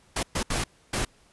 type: noise bursts at uneven times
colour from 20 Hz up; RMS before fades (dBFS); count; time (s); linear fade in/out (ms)
pink; -27; 4; 0.16-0.23 / 0.35-0.43 / 0.5-0.64 / 0.93-1.05; 5
effects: pink hiss -60 dBFS RMS until 1.32 s + resampled to 24000 Hz